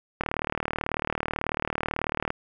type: click train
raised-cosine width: 0.5 ms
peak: -11 dBFS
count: 81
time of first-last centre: 0.21-2.304 s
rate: 38.2 Hz
effects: none